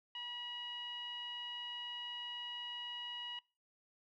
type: tone with low-pass filter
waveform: sawtooth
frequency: 966 Hz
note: B5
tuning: 39 cents flat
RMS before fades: -45 dBFS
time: 0.15-3.39 s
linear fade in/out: 2 ms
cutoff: 2900 Hz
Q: 8.3
effects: noise-tail reverb RT60 0.3 s tail -22 dB re dry